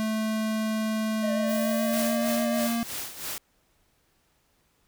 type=tone with pitch glide; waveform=square; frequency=218.3 to 232.6 Hz; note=A3 to A#3; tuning=-13 to -4 cents; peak=-26 dBFS; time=0-2.83 s; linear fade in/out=0 ms; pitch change=+109 cents; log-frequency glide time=1.3-2.29 s
type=tone with vibrato; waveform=triangle; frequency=610 Hz; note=D#5; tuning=34 cents flat; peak=-26 dBFS; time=1.22-2.68 s; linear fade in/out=20 ms; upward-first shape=sine; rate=6.9 Hz; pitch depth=53 cents each way
type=noise; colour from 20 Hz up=blue; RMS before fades=-38 dBFS; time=1.46-2.2 s; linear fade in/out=50 ms
type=noise with tremolo; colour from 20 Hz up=white; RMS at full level=-33 dBFS; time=1.93-3.38 s; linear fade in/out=0 ms; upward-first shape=sine; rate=3.1 Hz; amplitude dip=70%
effects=pink hiss -68 dBFS RMS until 4.87 s